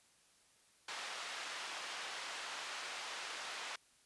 pink band-pass noise, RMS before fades -45 dBFS, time 0.88-3.76 s, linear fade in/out 5 ms, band 950 to 5400 Hz, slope 12 dB/octave, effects white hiss -69 dBFS RMS until 4.05 s + resampled to 24000 Hz

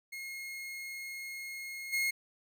40% pulse tone with level steps, 2153 Hz, C7, 49 cents sharp, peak -39 / -28 dBFS, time 0.12-2.11 s, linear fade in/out 10 ms, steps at 1.92 s, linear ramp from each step 20 ms, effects none

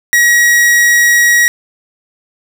45% pulse tone, 1906 Hz, A#6, 38 cents sharp, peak -6 dBFS, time 0.13-1.48 s, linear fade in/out 0 ms, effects none

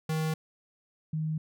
square / sine tone pair in turn, 157.7 / 156.61 Hz, D#3 / D#3, +24 / +12 cents, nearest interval unison, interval 12 cents, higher first, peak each -28 dBFS, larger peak neither, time 0.09-0.34 / 1.13-1.38 s, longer neither, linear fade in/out 5 ms, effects none

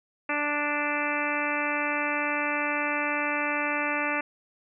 harmonic tone, 293.7 Hz, D4, in tune, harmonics 1 / 2 / 3 / 4 / 5 / 6 / 7 / 8 / 9, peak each -34 / -34 / -34 / -34 / -34 / -34 / -34 / -34 / -34 dBFS, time 0.29-4.21 s, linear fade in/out 5 ms, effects none

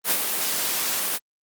white noise with ADSR envelope, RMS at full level -19 dBFS, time 0.04-1.19 s, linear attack 70 ms, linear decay 57 ms, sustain -6 dB, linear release 35 ms, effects high-pass 200 Hz 12 dB/octave + Opus 32 kbps

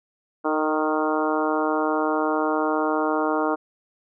harmonic tone with a mistuned harmonic, 155 Hz, D#3, 6 cents flat, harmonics 2 / 3 / 4 / 5 / 6 / 7 / 8 / 9, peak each -25 / -27 / -28 / -29 / -30 / -30 / -31 / -32 dBFS, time 0.44-3.56 s, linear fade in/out 20 ms, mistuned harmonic 3, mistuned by -21 cents, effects none

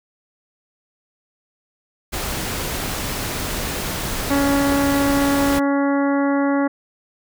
pink noise, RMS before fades -25 dBFS, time 2.12-5.6 s, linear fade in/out 20 ms
harmonic tone, 280.2 Hz, C#4, 19 cents sharp, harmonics 1 / 2 / 3 / 4 / 5 / 6 / 7, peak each -17 / -23 / -27 / -29 / -31 / -33 / -34 dBFS, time 4.3-6.68 s, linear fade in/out 10 ms
effects none

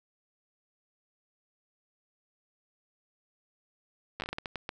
slowing click train, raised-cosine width 0.3 ms, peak -19 dBFS, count 11, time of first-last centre 4.2-4.691 s, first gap 9 ms, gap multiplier 1.35, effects none

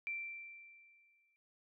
sine tone with exponential decay, 2349 Hz, D7, in tune, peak -36 dBFS, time 0.07-1.36 s, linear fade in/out 0 ms, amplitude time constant 280 ms, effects none

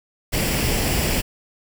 pink noise with comb filter, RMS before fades -21 dBFS, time 0.32-1.22 s, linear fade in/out 20 ms, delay 0.39 ms, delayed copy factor +0.5, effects none

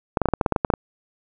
clicks, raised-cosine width 1 ms, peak -4 dBFS, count 12, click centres 0.172 / 0.217 / 0.257 / 0.287 / 0.337 / 0.412 / 0.462 / 0.523 / 0.562 / 0.648 / 0.702 / 0.738 s, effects none

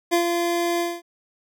25% pulse tone with ADSR envelope, 343.8 Hz, F4, 27 cents flat, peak -12 dBFS, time 0.11-1.02 s, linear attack 25 ms, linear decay 97 ms, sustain -5 dB, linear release 220 ms, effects none

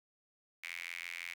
sawtooth tone with high-pass filter, 85.9 Hz, F2, 28 cents flat, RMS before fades -44 dBFS, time 0.63-1.34 s, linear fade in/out 10 ms, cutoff 2200 Hz, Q 7.1, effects none

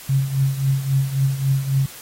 sine tone with tremolo, 135.8 Hz, C#3, 35 cents flat, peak -13 dBFS, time 0.09-1.86 s, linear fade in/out 5 ms, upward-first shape triangle, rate 3.7 Hz, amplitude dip 80%, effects white hiss -39 dBFS RMS until 2.01 s + AAC 48 kbps

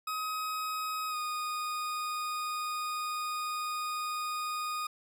40% pulse tone with pitch glide, 1265 to 1234 Hz, D#6 to D#6, +28 to -15 cents, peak -32 dBFS, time 0.07-4.87 s, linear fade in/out 5 ms, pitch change -43 cents, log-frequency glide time 1.09-1.16 s, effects none

